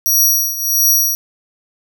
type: tone with tremolo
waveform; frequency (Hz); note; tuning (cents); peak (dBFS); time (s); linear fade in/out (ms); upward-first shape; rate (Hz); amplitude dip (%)
15% pulse; 5760; F#8; -47; -3; 0.06-1.15; 0; triangle; 1.5; 80
effects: none